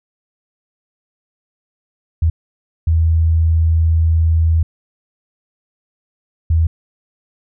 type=tone bursts at uneven times; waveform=sine; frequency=81.4 Hz; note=E2; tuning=21 cents flat; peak=-10 dBFS; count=3; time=2.22-2.3 / 2.87-4.63 / 6.5-6.67 s; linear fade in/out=5 ms; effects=none